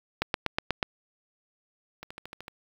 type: two click trains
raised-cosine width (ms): 0.3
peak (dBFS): -24 / -9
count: 7 / 6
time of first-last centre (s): 2.03-2.481 / 0.22-0.828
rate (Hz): 13.3 / 8.22
effects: 7-bit